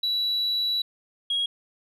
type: tone pair in turn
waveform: sine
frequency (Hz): 3929 / 3295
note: B7 / G#7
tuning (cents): -10 / -14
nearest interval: minor third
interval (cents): 304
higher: first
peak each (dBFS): -21 / -21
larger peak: neither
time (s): 0.03-0.82 / 1.3-1.46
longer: first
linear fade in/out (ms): 5
effects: tanh soft clip ceiling -20 dBFS